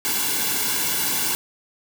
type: noise with comb filter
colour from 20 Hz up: white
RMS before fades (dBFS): -23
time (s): 0.05-1.35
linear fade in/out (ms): 0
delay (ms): 1.6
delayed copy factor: -0.75
effects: none